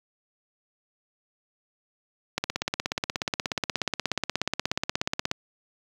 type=click train; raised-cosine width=0.2 ms; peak=-8 dBFS; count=50; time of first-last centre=2.38-5.314 s; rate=16.7 Hz; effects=high-pass 60 Hz 12 dB/octave + 7-bit